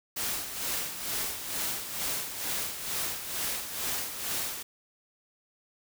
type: noise with tremolo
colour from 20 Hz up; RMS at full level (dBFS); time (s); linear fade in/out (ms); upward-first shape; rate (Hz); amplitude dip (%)
white; -31; 0.16-4.63; 10; sine; 2.2; 60
effects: none